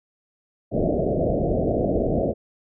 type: low-pass noise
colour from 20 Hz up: white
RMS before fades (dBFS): -22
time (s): 0.71-2.34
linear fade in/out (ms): 50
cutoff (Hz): 680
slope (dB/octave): 96
effects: none